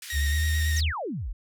pink band-pass noise, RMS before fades -41 dBFS, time 0.02-0.81 s, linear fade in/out 2 ms, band 1900 to 14000 Hz, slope 24 dB/octave
sawtooth tone with vibrato, 1864.7 Hz, A#6, in tune, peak -27 dBFS, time 0.1-0.8 s, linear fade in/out 2 ms, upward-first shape square, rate 9 Hz, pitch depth 20 cents each way
sine tone with pitch glide, 71.8 to 77.85 Hz, D2 to D#2, -39 to +2 cents, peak -22 dBFS, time 0.12-0.93 s, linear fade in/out 50 ms, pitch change +141 cents, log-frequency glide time 0.29-0.39 s
sine exponential sweep, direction down, 7040 to 34.65 Hz, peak -29 dBFS, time 0.76-1.33 s, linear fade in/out 10 ms
effects none

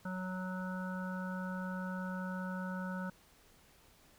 harmonic tone, 185 Hz, F#3, in tune, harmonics 1 / 3 / 5 / 7 / 8, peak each -38 / -47 / -48 / -49 / -46 dBFS, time 0.05-3.1 s, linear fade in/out 5 ms, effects pink hiss -64 dBFS RMS until 4.18 s

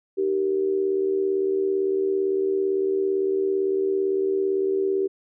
sine tone with amplitude modulation, 387.2 Hz, G4, 21 cents flat, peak -17 dBFS, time 0.17-5.08 s, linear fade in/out 20 ms, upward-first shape sine, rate 77.8 Hz, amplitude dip 65%, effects none

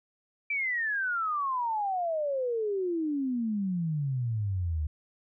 sine exponential sweep, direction down, 2349 to 73.42 Hz, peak -27 dBFS, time 0.5-4.87 s, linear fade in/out 5 ms, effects none

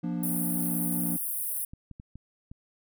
triangle chord, Bb major, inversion second, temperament equal with one note detuned, 174.61 / 237 / 293.7 Hz, F3 / Bb3 / D4, 0 / +29 / 0 cents, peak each -29 / -32 / -33 dBFS, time 0.03-1.17 s, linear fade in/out 10 ms
pink high-pass noise, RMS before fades -32 dBFS, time 0.23-1.65 s, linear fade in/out 5 ms, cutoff 9300 Hz, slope 96 dB/octave
clicks, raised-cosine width 5 ms, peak -31 dBFS, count 5, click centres 1.735 / 1.913 / 1.999 / 2.156 / 2.515 s
effects none

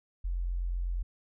sine tone, 44.01 Hz, F1, 14 cents sharp, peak -29 dBFS, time 0.24-1.03 s, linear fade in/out 10 ms, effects none

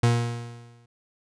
40% pulse tone with exponential decay, 118.4 Hz, A#2, 27 cents sharp, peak -15 dBFS, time 0.03-0.86 s, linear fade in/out 5 ms, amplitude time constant 180 ms, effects resampled to 22050 Hz

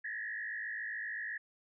sine tone with frequency modulation, 1800 Hz, A6, 39 cents sharp, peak -37 dBFS, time 0.04-1.38 s, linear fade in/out 10 ms, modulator 53.8 Hz, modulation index 2.3, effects none

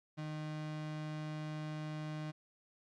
35% pulse tone, 153.7 Hz, D#3, 21 cents flat, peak -38 dBFS, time 0.17-2.32 s, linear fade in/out 20 ms, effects low-pass 5000 Hz 12 dB/octave + Opus 48 kbps

